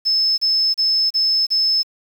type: tone bursts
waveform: sine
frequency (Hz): 5230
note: E8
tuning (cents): -15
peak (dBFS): -14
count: 5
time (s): 0.05-1.832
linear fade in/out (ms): 20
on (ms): 330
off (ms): 33
effects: 7-bit